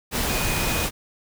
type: tone in noise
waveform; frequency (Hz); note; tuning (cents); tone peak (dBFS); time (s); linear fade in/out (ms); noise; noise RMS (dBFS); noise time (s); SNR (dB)
sine; 2482; D#7; -5; -31; 0.27-0.88; 50; pink; -24; 0.11-0.91; -10
effects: none